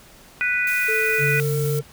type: harmonic tone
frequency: 493.9 Hz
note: B4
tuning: in tune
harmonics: 3 / 4 / 5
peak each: -23 / -25 / -22 dBFS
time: 0.41-1.4 s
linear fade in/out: 0 ms
type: noise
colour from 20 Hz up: blue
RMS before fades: -33 dBFS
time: 0.67-1.79 s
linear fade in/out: 0 ms
type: tone with pitch glide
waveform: triangle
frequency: 440 to 450.8 Hz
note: A4 to A4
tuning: 0 to +42 cents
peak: -22 dBFS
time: 0.88-1.81 s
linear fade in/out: 10 ms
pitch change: +42 cents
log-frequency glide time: 1.32-1.41 s
type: tone with vibrato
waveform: sine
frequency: 141.1 Hz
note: C#3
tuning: 31 cents sharp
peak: -21 dBFS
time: 1.18-1.83 s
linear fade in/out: 50 ms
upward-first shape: sine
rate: 19 Hz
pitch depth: 20 cents each way
effects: pink hiss -48 dBFS RMS until 1.92 s

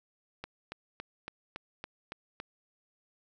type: click train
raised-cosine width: 0.3 ms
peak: -23 dBFS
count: 8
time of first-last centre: 0.44-2.401 s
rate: 3.57 Hz
effects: none

